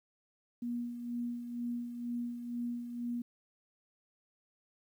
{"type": "tone with tremolo", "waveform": "sine", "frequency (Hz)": 239.6, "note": "A#3", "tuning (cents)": 48, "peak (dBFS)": -33, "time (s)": [0.62, 3.22], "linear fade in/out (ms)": 5, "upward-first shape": "sine", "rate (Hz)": 2.1, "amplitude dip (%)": 55, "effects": ["11-bit"]}